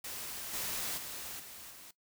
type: noise with level steps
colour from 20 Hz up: white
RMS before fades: -42 / -37 / -43 / -49 / -52 dBFS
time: 0.04-1.91 s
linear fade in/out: 5 ms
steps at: 0.53 / 0.97 / 1.39 / 1.7 s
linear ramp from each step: 10 ms
effects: noise-tail reverb RT60 0.1 s tail -18 dB re dry